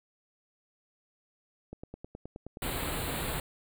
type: click train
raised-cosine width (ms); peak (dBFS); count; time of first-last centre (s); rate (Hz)
2; -28; 14; 1.73-3.097; 9.51
type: band-stop noise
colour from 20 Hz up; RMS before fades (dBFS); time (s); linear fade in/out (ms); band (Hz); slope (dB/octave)
pink; -34; 2.62-3.4; 2; 4400 to 7500; 96
effects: none